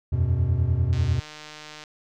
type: chord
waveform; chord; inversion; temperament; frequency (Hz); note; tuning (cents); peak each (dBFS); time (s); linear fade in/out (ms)
triangle; E suspended second; none; equal with one note detuned; 82.41 / 92.5 / 124.4; E2 / F#2 / B2; 0 / 0 / +13; -22; 0.12-1.2; 10
type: click train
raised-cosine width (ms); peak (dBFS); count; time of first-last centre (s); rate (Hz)
0.2; -23; 139; 0.93-1.838; 152
effects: none